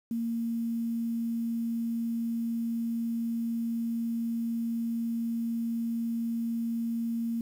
sine tone with quantisation, 231 Hz, A#3, 16 cents flat, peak -28 dBFS, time 0.11-7.41 s, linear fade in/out 2 ms, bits 9, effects none

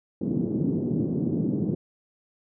pink band-pass noise, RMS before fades -26 dBFS, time 0.21-1.75 s, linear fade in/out 5 ms, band 150 to 340 Hz, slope 24 dB/octave, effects none

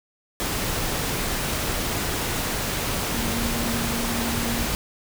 sine tone in noise, 233.1 Hz, A#3, in tune, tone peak -28 dBFS, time 3.14-4.66 s, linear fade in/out 0 ms, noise pink, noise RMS -26 dBFS, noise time 0.4-4.75 s, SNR -5 dB, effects none

